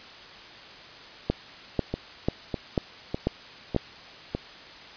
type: two click trains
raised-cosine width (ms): 2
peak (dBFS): -14 / -9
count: 5 / 6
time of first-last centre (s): 1.94-4.35 / 1.3-3.763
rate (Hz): 1.66 / 2.03
effects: white hiss -45 dBFS RMS until 4.96 s + resampled to 11025 Hz